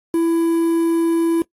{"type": "tone with quantisation", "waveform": "triangle", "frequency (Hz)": 332.7, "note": "E4", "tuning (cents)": 16, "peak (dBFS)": -12, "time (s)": [0.14, 1.42], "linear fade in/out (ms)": 2, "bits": 6, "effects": ["noise-tail reverb RT60 0.1 s tail -21 dB re dry", "AAC 48 kbps"]}